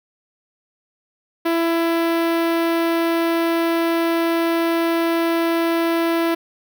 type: tone with notch filter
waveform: sawtooth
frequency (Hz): 333.6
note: E4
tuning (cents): +21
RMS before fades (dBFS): -19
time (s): 1.45-6.35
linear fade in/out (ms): 10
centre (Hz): 7200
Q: 0.58
effects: none